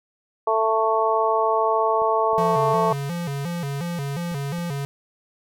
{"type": "harmonic tone", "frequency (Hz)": 221.6, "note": "A3", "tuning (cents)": 13, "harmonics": [2, 3, 4, 5], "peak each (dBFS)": [-23, -23, -23, -23], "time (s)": [0.47, 2.93], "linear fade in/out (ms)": 5}
{"type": "clicks", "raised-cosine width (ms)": 3, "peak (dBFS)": -31, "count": 4, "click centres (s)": [2.019, 2.332, 4.316, 4.585]}
{"type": "tone with vibrato", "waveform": "square", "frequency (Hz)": 155.4, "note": "D#3", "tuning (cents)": -2, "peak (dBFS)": -26, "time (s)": [2.38, 4.85], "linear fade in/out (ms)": 0, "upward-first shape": "square", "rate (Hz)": 2.8, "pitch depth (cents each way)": 180}
{"effects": []}